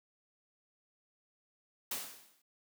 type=noise with exponential decay; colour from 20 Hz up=white; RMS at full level=-35 dBFS; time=1.91-2.42 s; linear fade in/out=5 ms; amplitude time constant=110 ms; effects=high-pass 150 Hz 12 dB/octave